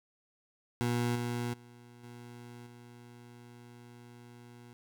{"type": "tone with level steps", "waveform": "20% pulse", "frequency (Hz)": 120, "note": "B2", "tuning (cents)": -49, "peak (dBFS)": [-24, -28, -48, -42, -46], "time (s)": [0.81, 4.73], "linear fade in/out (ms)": 0, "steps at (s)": [1.15, 1.53, 2.03, 2.66], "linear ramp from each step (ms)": 10, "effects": []}